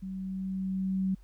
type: tone with level ramp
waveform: sine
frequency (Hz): 189.8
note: F#3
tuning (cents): +44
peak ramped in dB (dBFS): -35 to -25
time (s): 0.02-1.15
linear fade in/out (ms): 10
effects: added 47 Hz sine -50 dBFS peak until 1.23 s + pink hiss -70 dBFS RMS until 1.23 s